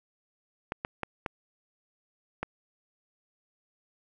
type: clicks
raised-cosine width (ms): 0.5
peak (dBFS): -16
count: 5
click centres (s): 0.721 / 0.849 / 1.033 / 1.262 / 2.43
effects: none